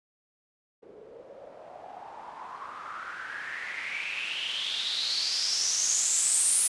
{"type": "noise with low-pass filter sweep", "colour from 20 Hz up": "blue", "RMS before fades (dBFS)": -31, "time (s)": [0.82, 6.68], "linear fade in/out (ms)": 10, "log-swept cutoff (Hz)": [410, 10000], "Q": 6.6, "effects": ["resampled to 24000 Hz"]}